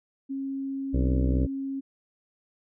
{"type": "tone", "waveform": "sine", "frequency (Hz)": 271.5, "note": "C#4", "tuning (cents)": -36, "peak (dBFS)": -29, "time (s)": [0.29, 1.81], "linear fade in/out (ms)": 20}
{"type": "harmonic tone", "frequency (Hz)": 63.7, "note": "C2", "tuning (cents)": -46, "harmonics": [1, 2, 3, 4, 5, 6, 7, 8, 9], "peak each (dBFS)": [-23, -29, -33, -35, -37, -39, -40, -41, -42], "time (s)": [0.93, 1.47], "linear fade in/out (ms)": 20}
{"effects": []}